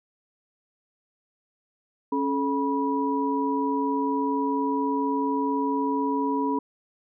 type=tone cluster; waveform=sine; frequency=275.9 / 431.6 / 974 Hz; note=C#4 / A4 / B5; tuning=-8 / -33 / -24 cents; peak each=-25 / -30 / -27 dBFS; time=2.12-6.59 s; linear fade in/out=5 ms; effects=none